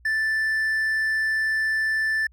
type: tone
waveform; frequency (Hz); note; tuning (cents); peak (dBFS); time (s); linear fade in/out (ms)
triangle; 1762; A6; +2; -19; 0.05-2.27; 5
effects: added 60 Hz sine -51 dBFS peak until 2.32 s